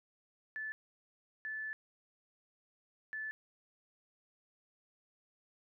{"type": "tone bursts at uneven times", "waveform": "sine", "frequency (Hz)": 1743, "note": "A6", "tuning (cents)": -17, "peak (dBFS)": -38, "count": 3, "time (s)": [[0.56, 0.72], [1.45, 1.73], [3.13, 3.31]], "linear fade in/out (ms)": 0, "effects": []}